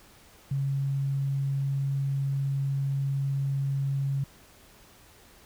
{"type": "tone", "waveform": "sine", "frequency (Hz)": 137.7, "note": "C#3", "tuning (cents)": -11, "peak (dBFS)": -25, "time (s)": [0.51, 4.24], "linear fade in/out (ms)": 5, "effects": ["pink hiss -55 dBFS RMS until 5.45 s"]}